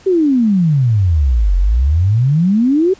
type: exponential two-way sweep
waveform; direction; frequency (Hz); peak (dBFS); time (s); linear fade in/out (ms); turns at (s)
sine; down then up; 394.4 to 43.45 to 394.4; -9; 0.06-2.94; 10; 1.57
effects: pink hiss -44 dBFS RMS until 2.99 s + resampled to 16000 Hz